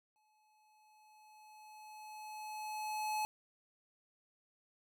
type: tone with exponential growth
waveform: square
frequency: 856 Hz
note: A5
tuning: 48 cents flat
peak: -34 dBFS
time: 0.16-3.25 s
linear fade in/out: 0 ms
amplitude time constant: 670 ms
effects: none